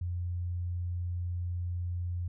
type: tone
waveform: sine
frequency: 88 Hz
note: F2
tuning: 14 cents sharp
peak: -31 dBFS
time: 0.01-2.28 s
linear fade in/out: 5 ms
effects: none